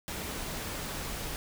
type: noise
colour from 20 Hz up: pink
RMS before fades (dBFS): -37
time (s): 0.08-1.36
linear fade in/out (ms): 0
effects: none